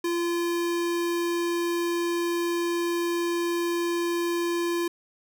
square tone, 343.4 Hz, F4, 29 cents flat, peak -25 dBFS, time 0.04-4.88 s, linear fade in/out 5 ms, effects none

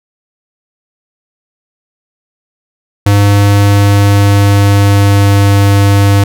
square tone with pitch glide, 101.3 to 100.08 Hz, G#2 to G2, -43 to +36 cents, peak -5 dBFS, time 3.06-6.24 s, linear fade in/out 5 ms, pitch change -21 cents, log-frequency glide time 3.19-5.69 s, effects none

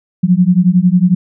sine beating tone pair, 174.8 / 185.8 Hz, F3 / F#3, +2 / +7 cents, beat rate 11 Hz, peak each -10 dBFS, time 0.23-1.15 s, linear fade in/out 10 ms, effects none

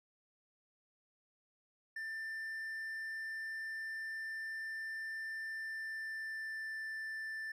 triangle tone with pitch glide, 1783 to 1769.7 Hz, A6 to A6, +22 to +10 cents, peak -38 dBFS, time 1.96-7.52 s, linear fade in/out 5 ms, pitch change -12 cents, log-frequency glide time 5.42-6.78 s, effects resampled to 32000 Hz

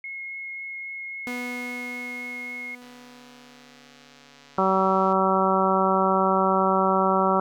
sine tone with vibrato, 2165 Hz, C#7, 41 cents flat, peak -32 dBFS, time 0.04-2.75 s, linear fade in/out 2 ms, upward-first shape triangle, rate 3.7 Hz, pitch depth 8 cents each way
sawtooth tone with exponential decay, 246.6 Hz, B3, 2 cents flat, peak -26 dBFS, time 1.27-5.78 s, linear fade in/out 0 ms, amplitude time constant 980 ms
click train, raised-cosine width 0.2 ms, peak -33 dBFS, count 326, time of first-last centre 2.82-5.125 s, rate 141 Hz
harmonic tone, 190.4 Hz, F#3, 50 cents sharp, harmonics 1 / 2 / 3 / 4 / 5 / 6 / 7, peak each -26 / -26 / -26 / -26 / -26 / -26 / -26 dBFS, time 4.58-7.4 s, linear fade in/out 2 ms
effects none

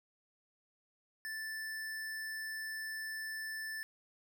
square tone, 1760 Hz, A6, in tune, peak -40 dBFS, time 1.25-3.83 s, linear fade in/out 0 ms, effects none

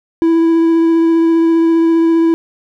triangle tone with vibrato, 330 Hz, E4, 2 cents sharp, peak -6 dBFS, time 0.22-2.34 s, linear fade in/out 0 ms, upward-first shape triangle, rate 15 Hz, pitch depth 14 cents each way, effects none

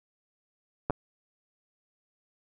clicks, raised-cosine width 1 ms, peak -14 / -15 dBFS, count 2, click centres 0.899 / 0.906 s, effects none

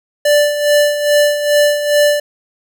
square tone with tremolo, 587.3 Hz, D5, in tune, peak -8 dBFS, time 0.25-2.2 s, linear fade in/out 5 ms, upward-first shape sine, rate 2.4 Hz, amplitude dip 65%, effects none

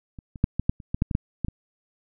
clicks, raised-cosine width 5 ms, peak -27 / -26 / -6 / -12 / -7 / -29 / -13 / -8 / -14 / -9 / -13 / -18 dBFS, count 12, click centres 0.188 / 0.358 / 0.441 / 0.596 / 0.695 / 0.802 / 0.945 / 1.021 / 1.112 / 1.151 / 1.447 / 1.484 s, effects none

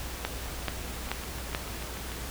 two click trains, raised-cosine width 0.3 ms, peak -24 / -12 dBFS, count 8 / 4, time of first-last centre 1.09-2.118 / 0.25-1.549 s, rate 6.81 / 2.31 Hz, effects added 60 Hz sine -39 dBFS peak until 2.3 s + pink hiss -39 dBFS RMS until 2.3 s

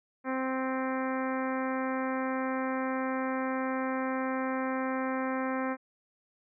harmonic tone, 261.6 Hz, C4, in tune, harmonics 1 / 2 / 3 / 4 / 5 / 6 / 7 / 8 / 9, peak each -32 / -35 / -39 / -38 / -41 / -42 / -43 / -46 / -49 dBFS, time 0.24-5.77 s, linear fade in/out 50 ms, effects none

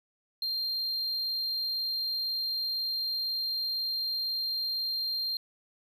triangle tone, 4186 Hz, C8, in tune, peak -28 dBFS, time 0.42-5.37 s, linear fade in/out 2 ms, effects none

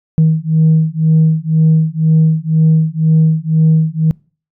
sine beating tone pair, 157.9 / 159.9 Hz, D#3 / D#3, +26 / +48 cents, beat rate 2 Hz, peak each -10 dBFS, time 0.18-4.11 s, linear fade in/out 0 ms, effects noise-tail reverb RT60 0.4 s tail -26 dB re dry + tanh soft clip ceiling -3 dBFS

